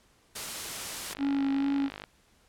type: noise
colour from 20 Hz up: white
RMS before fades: -36 dBFS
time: 0.35-1.14 s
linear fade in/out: 10 ms
type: click train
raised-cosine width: 0.3 ms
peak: -23 dBFS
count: 48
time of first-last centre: 1.11-2.039 s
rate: 50.6 Hz
type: tone with vibrato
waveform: triangle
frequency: 276.5 Hz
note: C#4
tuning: 4 cents flat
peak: -23 dBFS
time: 1.18-1.9 s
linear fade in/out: 50 ms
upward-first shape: sine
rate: 2.3 Hz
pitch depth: 16 cents each way
effects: pink hiss -64 dBFS RMS until 2.48 s + low-pass 11000 Hz 12 dB/octave